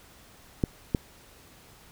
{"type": "clicks", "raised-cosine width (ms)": 3, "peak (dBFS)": -10, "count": 2, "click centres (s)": [0.638, 0.948], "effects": ["pink hiss -54 dBFS RMS until 1.91 s"]}